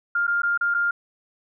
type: tone with dropouts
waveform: sine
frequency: 1403 Hz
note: F6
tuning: 8 cents sharp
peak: -19 dBFS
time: 0.15-0.91 s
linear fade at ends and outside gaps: 5 ms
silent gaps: 0.269-0.277 / 0.42-0.432 / 0.576-0.61 / 0.742-0.746 s
effects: none